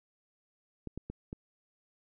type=clicks; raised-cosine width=3 ms; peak=-26 dBFS; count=4; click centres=0.873 / 0.976 / 1.1 / 1.329 s; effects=none